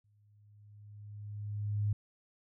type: tone with exponential growth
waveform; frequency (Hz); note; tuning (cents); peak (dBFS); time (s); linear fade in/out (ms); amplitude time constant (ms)
sine; 103.83; G#2; 0; -27; 0.04-1.93; 5; 410
effects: none